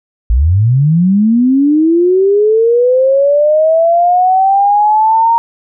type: linear sweep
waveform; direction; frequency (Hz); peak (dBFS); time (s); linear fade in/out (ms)
sine; up; 51.91 to 932.3; -6; 0.3-5.38; 0
effects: none